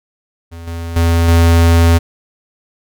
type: tone with level steps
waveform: square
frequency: 83.9 Hz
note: E2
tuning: 31 cents sharp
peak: -29 / -22 / -10 / -7 dBFS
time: 0.51-1.99 s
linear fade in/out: 20 ms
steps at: 0.67 / 0.96 / 1.28 s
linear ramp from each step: 5 ms
effects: none